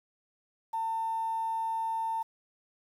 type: tone with quantisation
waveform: sine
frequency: 900 Hz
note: A5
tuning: 39 cents sharp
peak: -29 dBFS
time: 0.73-2.23 s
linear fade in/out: 10 ms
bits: 9
effects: none